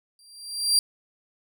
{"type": "tone with exponential growth", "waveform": "30% pulse", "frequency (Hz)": 4733, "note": "D8", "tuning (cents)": 13, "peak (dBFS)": -12, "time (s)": [0.19, 0.79], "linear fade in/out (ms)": 1, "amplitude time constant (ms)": 130, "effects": []}